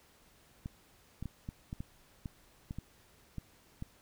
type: clicks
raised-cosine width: 5 ms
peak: -27 dBFS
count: 11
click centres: 0.659 / 1.226 / 1.257 / 1.489 / 1.729 / 1.805 / 2.258 / 2.709 / 2.786 / 3.383 / 3.824 s
effects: pink hiss -64 dBFS RMS until 4.01 s